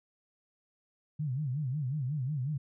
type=tone with vibrato; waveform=sine; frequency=138.59 Hz; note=C#3; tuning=in tune; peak=-30 dBFS; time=1.19-2.58 s; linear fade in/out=10 ms; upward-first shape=sine; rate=5.5 Hz; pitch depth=200 cents each way; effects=none